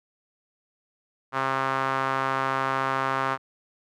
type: tone with band-pass filter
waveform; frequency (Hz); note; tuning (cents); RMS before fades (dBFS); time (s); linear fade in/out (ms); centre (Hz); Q
sawtooth; 133.7; C3; +38; -26; 1.32-3.38; 50; 1200; 2.3
effects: none